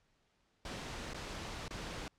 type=noise with dropouts; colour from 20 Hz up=pink; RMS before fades=-43 dBFS; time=0.65-2.08 s; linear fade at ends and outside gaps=2 ms; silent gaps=1.135-1.144 / 1.681-1.707 s; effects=pink hiss -75 dBFS RMS until 2.18 s + low-pass 6000 Hz 12 dB/octave